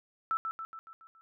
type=tone with echo; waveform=sine; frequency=1322 Hz; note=E6; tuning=5 cents sharp; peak=-27 dBFS; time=0.31-0.37 s; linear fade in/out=0 ms; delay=140 ms; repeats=6; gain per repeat=-5 dB; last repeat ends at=1.21 s; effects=none